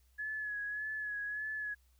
sine tone with vibrato, 1697 Hz, G#6, 37 cents sharp, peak -36 dBFS, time 0.18-1.75 s, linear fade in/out 20 ms, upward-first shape sine, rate 1.7 Hz, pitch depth 35 cents each way, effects added 63 Hz sine -65 dBFS peak until 1.99 s + white hiss -75 dBFS RMS until 1.99 s

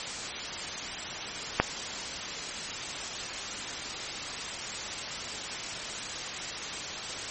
click, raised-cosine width 0.5 ms, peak -4 dBFS, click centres 1.6 s, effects white hiss -35 dBFS RMS until 7.3 s + MP3 32 kbps

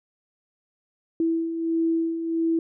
sine beating tone pair, 327.7 / 329.2 Hz, E4 / E4, -10 / -2 cents, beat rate 1.5 Hz, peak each -30 / -22 dBFS, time 1.2-2.59 s, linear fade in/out 2 ms, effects none

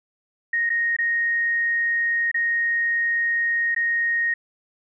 sine tone with dropouts, 1864.7 Hz, A#6, in tune, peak -19 dBFS, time 0.53-4.34 s, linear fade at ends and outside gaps 5 ms, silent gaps 0.694-0.7 / 0.966-0.986 / 2.315-2.343 / 3.748-3.762 s, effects none

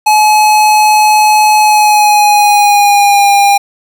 square tone with pitch glide, 852 to 804.2 Hz, G#5 to G5, +44 to +44 cents, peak -5 dBFS, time 0.06-3.58 s, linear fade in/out 10 ms, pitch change -100 cents, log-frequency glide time 1.59-3.3 s, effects 7-bit

